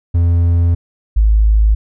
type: tone pair in turn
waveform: triangle / sine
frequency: 85.5 / 53.34 Hz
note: F2 / G#1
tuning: -36 / +47 cents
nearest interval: minor sixth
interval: 817 cents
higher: first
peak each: -7 dBFS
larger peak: neither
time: 0.14-0.75 / 1.16-1.75 s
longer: first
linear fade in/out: 10 ms
effects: none